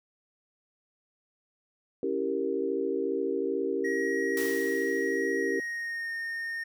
sine chord, C# diminished seventh, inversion none, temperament equal, 277.2 / 329.6 / 392 / 466.2 Hz, C#4 / E4 / G4 / Bb4, 0 / 0 / 0 / 0 cents, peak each -34 / -35 / -30 / -32 dBFS, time 2.03-5.6 s, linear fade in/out 2 ms
triangle tone with pitch glide, 1900 to 1835.3 Hz, A#6 to A#6, +33 to -27 cents, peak -30 dBFS, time 3.84-6.64 s, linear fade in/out 10 ms, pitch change -60 cents, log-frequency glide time 5.37-6.12 s
white noise with exponential decay, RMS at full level -37 dBFS, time 4.37-5.71 s, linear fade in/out 1 ms, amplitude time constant 290 ms
effects none

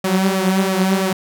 sawtooth tone with flanger, 190 Hz, F#3, 46 cents sharp, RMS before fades -17 dBFS, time 0.04-1.13 s, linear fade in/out 5 ms, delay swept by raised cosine 1.6 to 6.6 ms, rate 3 Hz, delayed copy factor +0.65, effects none

